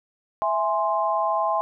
sine chord, E augmented, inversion none, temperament equal, 659.3 / 830.6 / 1046.5 Hz, E5 / G#5 / B#5, 0 / 0 / 0 cents, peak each -25 / -25 / -24 dBFS, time 0.42-1.61 s, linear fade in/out 0 ms, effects none

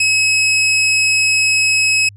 sawtooth tone, 2563 Hz, E7, 49 cents flat, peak -8 dBFS, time 0-2.09 s, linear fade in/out 5 ms, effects added 101 Hz sine -37 dBFS peak until 2.16 s + resampled to 24000 Hz

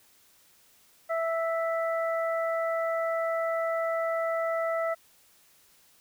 harmonic tone, 659.3 Hz, E5, in tune, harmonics 1 / 2 / 3, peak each -27 / -33 / -37 dBFS, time 1.09-4.95 s, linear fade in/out 20 ms, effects white hiss -61 dBFS RMS until 6 s

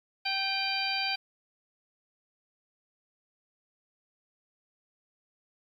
harmonic tone with a mistuned harmonic, 778 Hz, G5, 13 cents flat, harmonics 1 / 2 / 3 / 4 / 5 / 6, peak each -35 / -38 / -33 / -36 / -40 / -33 dBFS, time 0.25-1.16 s, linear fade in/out 10 ms, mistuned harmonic 3, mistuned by +46 cents, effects 10-bit

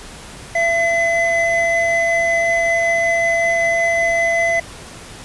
triangle tone pair together, 672.9 / 2024 Hz, E5 / B6, +35 / +42 cents, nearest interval octave + perfect fifth, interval 1907 cents, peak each -15 dBFS, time 0.55-4.6 s, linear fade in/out 5 ms, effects pink hiss -36 dBFS RMS until 5.24 s + resampled to 24000 Hz

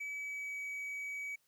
triangle tone with pitch glide, 2289 to 2273 Hz, D7 to C#7, -45 to +43 cents, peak -37 dBFS, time 0-1.36 s, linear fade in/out 10 ms, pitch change -12 cents, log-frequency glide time 0.12-0.61 s, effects white hiss -75 dBFS RMS until 1.47 s

